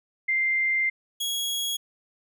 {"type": "tone pair in turn", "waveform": ["sine", "sawtooth"], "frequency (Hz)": [2093, 3322], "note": ["C7", "G#7"], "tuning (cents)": [0, 0], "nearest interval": "minor sixth", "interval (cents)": 800, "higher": "second", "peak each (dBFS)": [-21, -23], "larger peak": "first", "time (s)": [[0.28, 0.9], [1.2, 1.77]], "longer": "first", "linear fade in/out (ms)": 10, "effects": []}